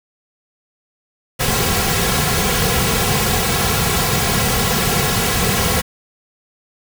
pink noise with comb filter, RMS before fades -17 dBFS, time 1.39-5.82 s, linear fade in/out 20 ms, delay 3.3 ms, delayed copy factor -0.8, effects none

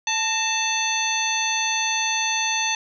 harmonic tone with a mistuned harmonic, 880 Hz, A5, in tune, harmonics 1 / 2 / 3 / 4 / 5 / 7, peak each -27 / -30 / -26 / -28 / -32 / -26 dBFS, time 0.07-2.75 s, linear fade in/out 2 ms, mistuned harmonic 2, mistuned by +71 cents, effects none

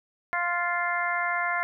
harmonic tone, 349.2 Hz, F4, in tune, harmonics 2 / 3 / 4 / 5 / 6, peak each -31 / -31 / -31 / -31 / -31 dBFS, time 0.33-1.63 s, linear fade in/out 0 ms, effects none

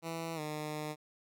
10% pulse tone with pitch glide, 164.8 to 152 Hz, E3 to D#3, 0 to -40 cents, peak -29 dBFS, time 0.02-0.96 s, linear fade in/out 50 ms, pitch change -140 cents, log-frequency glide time 0.35-0.4 s, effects none

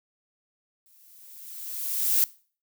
violet noise with exponential growth, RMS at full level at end -20 dBFS, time 0.86-2.24 s, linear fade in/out 0 ms, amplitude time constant 300 ms, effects noise-tail reverb RT60 0.4 s tail -20 dB re dry

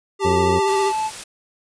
square tone with vibrato, 392 Hz, G4, in tune, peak -19 dBFS, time 0.19-0.93 s, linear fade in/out 50 ms, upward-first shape sine, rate 15 Hz, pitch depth 28 cents each way
triangle tone with pitch glide, 880 to 870.4 Hz, A5 to A5, 0 to -19 cents, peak -18 dBFS, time 0.2-1.11 s, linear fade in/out 50 ms, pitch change -19 cents, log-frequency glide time 0.59-0.81 s
harmonic tone, 90 Hz, F#2, 47 cents flat, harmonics 1 / 2 / 3 / 4 / 5 / 6, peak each -24 / -25 / -29 / -28 / -28 / -30 dBFS, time 0.24-0.6 s, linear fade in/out 20 ms
white noise, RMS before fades -33 dBFS, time 0.67-1.24 s, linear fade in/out 10 ms
effects resampled to 22050 Hz

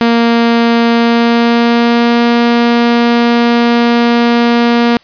sawtooth tone with pitch glide, 233.1 to 236.6 Hz, A#3 to A#3, 0 to +26 cents, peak -3 dBFS, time 0.01-4.97 s, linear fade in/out 0 ms, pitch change +26 cents, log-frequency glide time 0.9-2.23 s, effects white hiss -44 dBFS RMS until 5.03 s + resampled to 11025 Hz

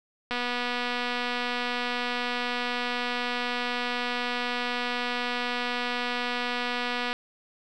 click train, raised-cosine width 0.3 ms, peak -14 dBFS, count 1665, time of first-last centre 0.31-7.13 s, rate 244 Hz, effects none

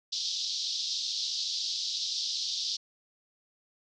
white band-pass noise, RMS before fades -33 dBFS, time 0.12-2.77 s, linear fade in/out 10 ms, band 3500 to 5500 Hz, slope 48 dB/octave, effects none

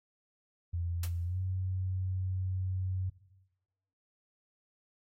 sine tone with pitch glide, 86 to 93.24 Hz, F2 to F#2, -26 to +14 cents, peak -31 dBFS, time 0.73-3.1 s, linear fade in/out 10 ms, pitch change +140 cents, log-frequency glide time 1.24-1.38 s
white noise with exponential decay, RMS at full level -35 dBFS, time 1.03-1.12 s, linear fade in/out 5 ms, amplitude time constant 19 ms
effects noise-tail reverb RT60 1.0 s tail -17 dB re dry + AAC 48 kbps

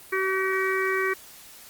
harmonic tone, 381.1 Hz, G4, 49 cents flat, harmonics 1 / 3 / 4 / 5 / 6, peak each -26 / -30 / -31 / -28 / -32 dBFS, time 0.12-1.14 s, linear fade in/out 10 ms, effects white hiss -47 dBFS RMS until 1.69 s + Opus 32 kbps

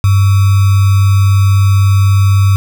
sine tone with sample-and-hold, 98.1 Hz, G2, 2 cents sharp, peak -5 dBFS, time 0.04-2.56 s, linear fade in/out 0 ms, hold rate 1225 Hz, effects none

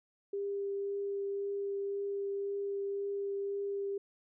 sine tone with vibrato, 399.2 Hz, G4, 32 cents sharp, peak -33 dBFS, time 0.33-3.98 s, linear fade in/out 5 ms, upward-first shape triangle, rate 1.9 Hz, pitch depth 9 cents each way, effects none

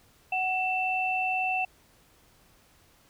sine tone pair together, 747 / 2669 Hz, F#5 / E7, +16 / +21 cents, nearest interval octave + minor seventh, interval 2205 cents, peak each -28 dBFS, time 0.32-1.65 s, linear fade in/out 5 ms, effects pink hiss -61 dBFS RMS until 3.09 s

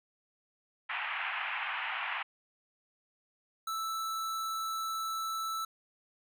white band-pass noise, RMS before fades -36 dBFS, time 0.89-2.23 s, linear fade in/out 10 ms, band 760 to 2800 Hz, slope 48 dB/octave
square tone, 1318.5 Hz, E6, in tune, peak -34 dBFS, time 3.67-5.65 s, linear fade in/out 5 ms
effects none

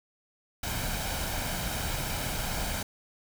pink noise with comb filter, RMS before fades -32 dBFS, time 0.63-2.83 s, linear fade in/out 5 ms, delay 1.3 ms, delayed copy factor +0.5, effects none

